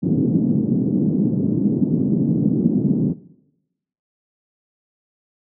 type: band-pass noise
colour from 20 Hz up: pink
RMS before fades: -18 dBFS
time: 0.02-3.14 s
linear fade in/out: 20 ms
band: 160 to 280 Hz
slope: 24 dB/octave
effects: noise-tail reverb RT60 0.9 s tail -19 dB re dry + high-pass 100 Hz 12 dB/octave